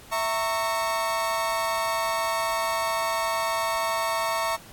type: chord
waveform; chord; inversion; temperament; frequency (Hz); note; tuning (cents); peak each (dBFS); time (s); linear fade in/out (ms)
35% pulse; A# diminished; second; equal with one note detuned; 659.3 / 919 / 1108.7; E5 / A#5 / C#6; 0 / -25 / 0; -27; 0.11-4.57; 20
effects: pink hiss -48 dBFS RMS until 4.72 s + AAC 64 kbps